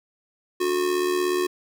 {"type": "tone with amplitude modulation", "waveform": "square", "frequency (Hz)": 362.8, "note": "F#4", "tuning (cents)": -34, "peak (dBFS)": -19, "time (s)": [0.6, 1.47], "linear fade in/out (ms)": 10, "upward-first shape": "sine", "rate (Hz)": 76.8, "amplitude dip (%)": 60, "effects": []}